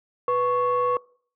sine tone pair together, 493.7 / 1107 Hz, B4 / C#6, -1 / -3 cents, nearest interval octave + major second, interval 1398 cents, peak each -21 dBFS, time 0.28-0.97 s, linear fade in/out 2 ms, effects noise-tail reverb RT60 0.5 s tail -24 dB re dry + tanh soft clip ceiling -15 dBFS

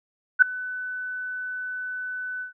sine tone with ADSR envelope, 1500 Hz, F#6, 23 cents sharp, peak -7 dBFS, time 0.39-2.53 s, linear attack 31 ms, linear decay 4 ms, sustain -22 dB, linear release 120 ms, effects none

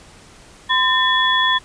sine tone cluster, 1020 / 1798 / 3388 Hz, C6 / A6 / G#7, -44 / +37 / +34 cents, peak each -18 dBFS, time 0.69-1.59 s, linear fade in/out 20 ms, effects pink hiss -45 dBFS RMS until 1.64 s + resampled to 22050 Hz

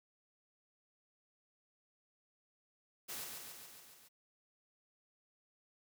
white noise with echo, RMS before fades -44 dBFS, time 3.08-3.25 s, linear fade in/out 20 ms, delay 140 ms, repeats 6, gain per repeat -3 dB, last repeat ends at 4.09 s, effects high-pass 100 Hz 12 dB/octave

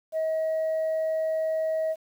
sine tone, 637 Hz, D#5, 41 cents sharp, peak -22 dBFS, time 0.12-1.96 s, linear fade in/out 50 ms, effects tanh soft clip ceiling -22 dBFS + 9-bit

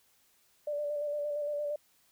sine tone with vibrato, 587.3 Hz, D5, in tune, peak -31 dBFS, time 0.67-1.76 s, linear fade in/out 5 ms, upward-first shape square, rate 8.7 Hz, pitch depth 22 cents each way, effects white hiss -68 dBFS RMS until 2.11 s

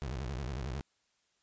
25% pulse tone with vibrato, 65.41 Hz, C2, in tune, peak -32 dBFS, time 0.02-0.81 s, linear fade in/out 0 ms, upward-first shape sine, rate 11 Hz, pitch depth 240 cents each way, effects white hiss -75 dBFS RMS until 1.42 s + resampled to 16000 Hz

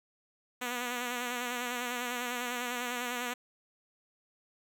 5% pulse tone with vibrato, 244.8 Hz, B3, 15 cents flat, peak -22 dBFS, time 0.61-3.34 s, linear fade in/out 10 ms, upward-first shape sine, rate 10 Hz, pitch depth 40 cents each way, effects none

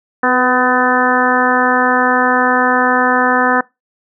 harmonic tone with a mistuned harmonic, 252.1 Hz, B3, 36 cents sharp, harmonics 1 / 2 / 3 / 4 / 5 / 6 / 7, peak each -18 / -18 / -18 / -18 / -18 / -18 / -18 dBFS, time 0.23-3.61 s, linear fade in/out 5 ms, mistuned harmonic 2, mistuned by -19 cents, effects noise-tail reverb RT60 0.2 s tail -22 dB re dry

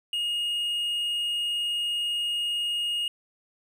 triangle tone, 2861 Hz, F7, 41 cents sharp, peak -24 dBFS, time 0.13-3.08 s, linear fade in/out 2 ms, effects none

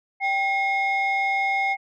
sine tone pair together, 784 / 2154 Hz, G5 / C7, 0 / +50 cents, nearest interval octave + perfect fourth, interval 1750 cents, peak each -21 dBFS, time 0.2-1.77 s, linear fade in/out 50 ms, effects tanh soft clip ceiling -17 dBFS

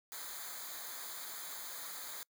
white noise with comb filter, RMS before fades -45 dBFS, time 0.12-2.23 s, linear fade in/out 0 ms, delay 0.36 ms, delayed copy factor -0.85, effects noise-tail reverb RT60 0.1 s tail -26 dB re dry

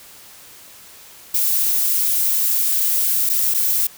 violet noise with dropouts, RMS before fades -18 dBFS, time 1.34-3.87 s, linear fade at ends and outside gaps 5 ms, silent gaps 3.293-3.297 / 3.54-3.544 s, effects white hiss -43 dBFS RMS until 3.97 s

